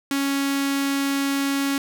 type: tone with notch filter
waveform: sawtooth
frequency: 277.2 Hz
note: C#4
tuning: in tune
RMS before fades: -23 dBFS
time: 0.11-1.78 s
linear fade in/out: 2 ms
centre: 630 Hz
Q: 0.84
effects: none